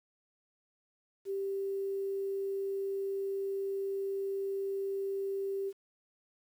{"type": "tone with quantisation", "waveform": "sine", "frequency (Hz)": 392, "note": "G4", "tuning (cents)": 0, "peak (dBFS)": -32, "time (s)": [1.25, 5.73], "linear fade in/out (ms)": 50, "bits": 10, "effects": []}